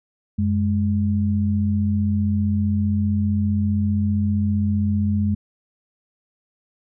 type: tone pair together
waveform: sine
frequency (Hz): 92.5 / 207.8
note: F#2 / G#3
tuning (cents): 0 / +1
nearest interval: octave + major second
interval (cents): 1401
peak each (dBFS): -20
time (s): 0.38-5.35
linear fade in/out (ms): 10
effects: none